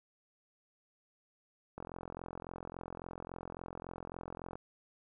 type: click train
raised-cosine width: 1 ms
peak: -29 dBFS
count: 122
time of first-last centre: 1.78-4.555 s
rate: 43.6 Hz
effects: none